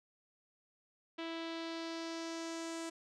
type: tone with low-pass filter sweep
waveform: sawtooth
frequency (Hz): 329.6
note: E4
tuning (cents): 0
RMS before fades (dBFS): -42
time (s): 1.18-2.9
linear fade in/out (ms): 10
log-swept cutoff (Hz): 3300 to 8000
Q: 2.2
effects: none